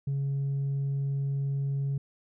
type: tone with tanh clipping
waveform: triangle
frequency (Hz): 138.59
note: C#3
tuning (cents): 0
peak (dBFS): -27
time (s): 0.07-1.98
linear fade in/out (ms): 5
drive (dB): 6
effects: none